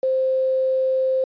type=tone with quantisation; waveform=sine; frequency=523.3 Hz; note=C5; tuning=in tune; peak=-17 dBFS; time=0.03-1.24 s; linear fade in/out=2 ms; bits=7; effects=resampled to 11025 Hz